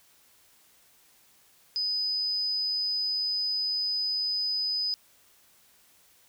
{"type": "tone", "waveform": "sine", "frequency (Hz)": 4999, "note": "D#8", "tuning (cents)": 7, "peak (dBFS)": -26, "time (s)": [1.76, 4.94], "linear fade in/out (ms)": 0, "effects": ["white hiss -61 dBFS RMS until 6.28 s"]}